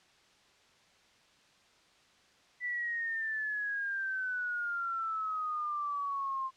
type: exponential sweep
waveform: sine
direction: down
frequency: 1981 to 1050 Hz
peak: -32 dBFS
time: 2.6-6.51 s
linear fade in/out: 50 ms
effects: white hiss -64 dBFS RMS until 6.56 s + low-pass 5000 Hz 12 dB/octave